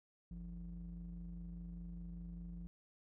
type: ring-modulated tone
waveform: triangle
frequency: 61.74 Hz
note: B1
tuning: in tune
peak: -40 dBFS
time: 0.31-2.67 s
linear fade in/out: 0 ms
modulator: 111 Hz
effects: none